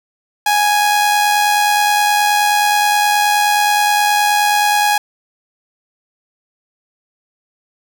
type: tone with amplitude modulation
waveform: sawtooth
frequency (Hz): 830.6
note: G#5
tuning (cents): 0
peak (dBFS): -6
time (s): 0.46-4.98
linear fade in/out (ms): 5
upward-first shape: sine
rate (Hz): 89.5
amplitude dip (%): 35
effects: none